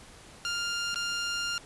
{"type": "tone with dropouts", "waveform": "15% pulse", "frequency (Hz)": 1400, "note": "F6", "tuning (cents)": 4, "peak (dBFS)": -23, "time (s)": [0.45, 1.58], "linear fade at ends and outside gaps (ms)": 0, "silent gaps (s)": [0.944, 0.958], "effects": ["pink hiss -51 dBFS RMS until 1.65 s", "resampled to 24000 Hz"]}